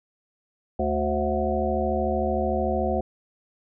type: harmonic tone with a mistuned harmonic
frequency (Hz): 73.42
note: D2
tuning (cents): 0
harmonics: 1 / 3 / 5 / 7 / 9 / 10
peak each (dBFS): -29 / -29 / -29 / -29 / -29 / -29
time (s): 0.79-3.01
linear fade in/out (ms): 5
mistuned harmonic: 7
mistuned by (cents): +43
effects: none